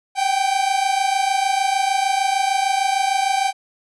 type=tone pair together; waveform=45% pulse; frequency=767 / 793.6 Hz; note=G5 / G5; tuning=-38 / +21 cents; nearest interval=minor second; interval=59 cents; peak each=-20 dBFS; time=0.15-3.53 s; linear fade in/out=50 ms; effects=resampled to 24000 Hz